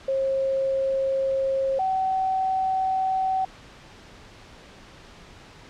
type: tone pair in turn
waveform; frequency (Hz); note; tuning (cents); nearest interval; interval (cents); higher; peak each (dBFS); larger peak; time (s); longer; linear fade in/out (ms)
sine; 537 / 759.4; C5 / F#5; +45 / +45; tritone; 600; second; -21; neither; 0.08-1.79 / 1.79-3.45; first; 5
effects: pink hiss -47 dBFS RMS until 5.69 s + low-pass 5000 Hz 12 dB/octave